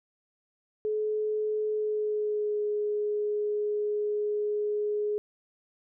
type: tone with pitch glide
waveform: sine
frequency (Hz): 427.6 to 418.3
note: A4 to G#4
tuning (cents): -49 to +12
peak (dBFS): -26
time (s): 0.85-5.18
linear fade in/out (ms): 0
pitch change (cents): -39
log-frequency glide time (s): 1.71-2.62
effects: none